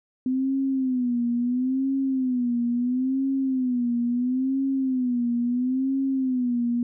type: tone with vibrato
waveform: sine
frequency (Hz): 253.8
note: B3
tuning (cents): +47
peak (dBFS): -21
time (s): 0.26-6.83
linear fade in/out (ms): 2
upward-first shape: sine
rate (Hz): 0.74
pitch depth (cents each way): 110
effects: none